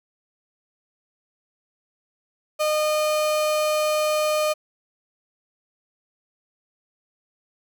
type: tone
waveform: 35% pulse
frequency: 611 Hz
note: D#5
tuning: 32 cents flat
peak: -18 dBFS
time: 2.59-4.54 s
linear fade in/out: 20 ms
effects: none